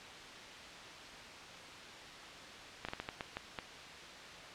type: slowing click train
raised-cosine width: 0.3 ms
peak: -22 dBFS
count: 8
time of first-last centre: 2.85-3.588 s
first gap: 36 ms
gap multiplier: 1.35
effects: white hiss -49 dBFS RMS until 4.54 s + low-pass 4000 Hz 12 dB/octave